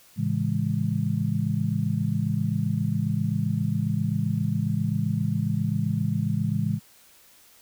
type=chord; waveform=sine; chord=A major seventh; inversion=none; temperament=just; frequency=110 / 137.5 / 165 / 206.2 Hz; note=A2 / C#3 / E3 / G#3; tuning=0 / -14 / +2 / -12 cents; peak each=-28 dBFS; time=0.16-6.8 s; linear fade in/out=50 ms; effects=white hiss -55 dBFS RMS until 7.61 s